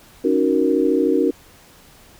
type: chord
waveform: sine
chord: D# minor seventh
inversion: third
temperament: equal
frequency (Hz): 277.2 / 311.1 / 370 / 466.2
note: C#4 / D#4 / F#4 / A#4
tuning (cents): 0 / 0 / 0 / 0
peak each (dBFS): -20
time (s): 0.24-1.31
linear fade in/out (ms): 10
effects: pink hiss -48 dBFS RMS until 2.19 s